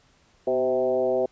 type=tone with frequency modulation; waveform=sine; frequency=515 Hz; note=C5; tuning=28 cents flat; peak=-20 dBFS; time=0.47-1.26 s; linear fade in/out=5 ms; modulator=133 Hz; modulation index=1.3; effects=pink hiss -61 dBFS RMS until 1.31 s + resampled to 16000 Hz